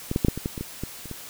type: clicks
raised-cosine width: 3 ms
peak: -13 / -9 / -6 / -6 / -17 / -13 / -19 / -17 / -16 / -26 / -21 dBFS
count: 11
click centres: 0.114 / 0.161 / 0.248 / 0.284 / 0.376 / 0.459 / 0.578 / 0.61 / 0.836 / 1.057 / 1.113 s
effects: white hiss -41 dBFS RMS until 1.29 s